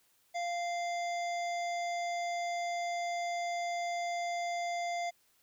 harmonic tone, 695 Hz, F5, 9 cents flat, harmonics 1 / 3 / 5 / 7 / 9 / 10, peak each -33 / -41 / -50 / -51 / -55 / -51 dBFS, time 0.34-5.11 s, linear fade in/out 20 ms, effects white hiss -70 dBFS RMS until 5.42 s

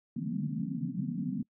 pink band-pass noise, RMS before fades -34 dBFS, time 0.16-1.43 s, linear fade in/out 5 ms, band 140 to 270 Hz, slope 96 dB/octave, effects noise-tail reverb RT60 0.1 s tail -25 dB re dry

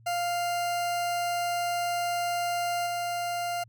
40% pulse tone with level steps, 698.5 Hz, F5, in tune, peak -26 / -28 dBFS, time 0.06-3.64 s, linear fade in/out 10 ms, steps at 2.86 s, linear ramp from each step 10 ms, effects added 114 Hz sine -53 dBFS peak until 3.68 s

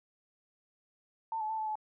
sine tone with pitch steps, 896 / 861 / 883 / 869 / 859 Hz, A5 / A5 / A5 / A5 / A5, +31 / -38 / +6 / -22 / -42 cents, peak -32 dBFS, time 1.32-1.755 s, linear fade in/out 2 ms, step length 87 ms, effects none

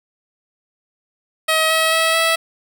10% pulse tone with pitch steps, 636 / 642.3 / 648.6 / 655 Hz, D#5 / E5 / E5 / E5, +38 / -45 / -28 / -11 cents, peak -6 dBFS, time 1.48-2.36 s, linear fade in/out 10 ms, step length 220 ms, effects none

